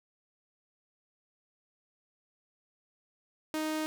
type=tone; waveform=sawtooth; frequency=311.1 Hz; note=D#4; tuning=in tune; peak=-27 dBFS; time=3.54-3.86 s; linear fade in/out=0 ms; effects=none